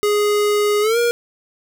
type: tone with pitch glide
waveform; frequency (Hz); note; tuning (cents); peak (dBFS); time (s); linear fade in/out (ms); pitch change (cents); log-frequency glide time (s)
square; 415.3 to 474.3; G#4 to A#4; 0 to +30; -15; 0.03-1.11; 0; +230; 0.81-0.98
effects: none